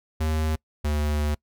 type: tone pair in turn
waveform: square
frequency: 78.2 / 74.63 Hz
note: D#2 / D2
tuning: +9 / +28 cents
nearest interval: minor second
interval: 81 cents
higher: first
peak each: -23 dBFS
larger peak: neither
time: 0.2-0.56 / 0.84-1.35 s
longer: second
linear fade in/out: 10 ms
effects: noise-tail reverb RT60 0.1 s tail -25 dB re dry